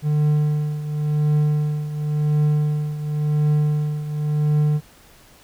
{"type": "tone with tremolo", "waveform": "triangle", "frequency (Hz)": 150, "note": "D3", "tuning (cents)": 37, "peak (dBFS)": -12, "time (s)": [0.02, 4.81], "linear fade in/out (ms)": 50, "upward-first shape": "triangle", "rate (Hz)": 0.93, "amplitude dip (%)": 75, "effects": ["pink hiss -50 dBFS RMS until 5.43 s"]}